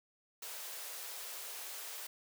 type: high-pass noise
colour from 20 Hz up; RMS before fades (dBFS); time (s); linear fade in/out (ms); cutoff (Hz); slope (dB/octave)
white; -45; 0.42-2.07; 5; 390; 48
effects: none